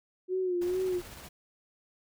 sine tone with vibrato, 362.4 Hz, F#4, 36 cents flat, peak -27 dBFS, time 0.28-1.02 s, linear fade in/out 50 ms, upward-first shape sine, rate 2.3 Hz, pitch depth 60 cents each way
pink noise with tremolo, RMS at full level -46 dBFS, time 0.61-1.29 s, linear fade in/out 10 ms, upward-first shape square, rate 16 Hz, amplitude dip 25%
effects none

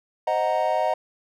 triangle chord, C half-diminished seventh, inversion none, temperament equal, 523.3 / 622.3 / 740 / 932.3 Hz, C5 / Eb5 / Gb5 / Bb5, 0 / 0 / 0 / 0 cents, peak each -28 / -22 / -23 / -25 dBFS, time 0.27-0.94 s, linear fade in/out 5 ms, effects none

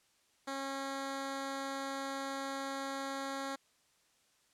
10% pulse tone, 272.6 Hz, C#4, 29 cents flat, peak -29 dBFS, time 0.47-3.56 s, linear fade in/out 10 ms, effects white hiss -71 dBFS RMS until 4.53 s + low-pass 9000 Hz 12 dB/octave

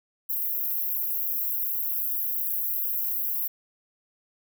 pink high-pass noise, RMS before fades -28 dBFS, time 0.29-3.48 s, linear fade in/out 10 ms, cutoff 12000 Hz, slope 96 dB/octave, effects none

